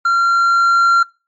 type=tone with level ramp; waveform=triangle; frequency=1376 Hz; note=F6; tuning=26 cents flat; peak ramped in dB=-9 to -6 dBFS; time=0.05-1.03 s; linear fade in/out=5 ms; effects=noise-tail reverb RT60 0.3 s tail -25 dB re dry + MP3 32 kbps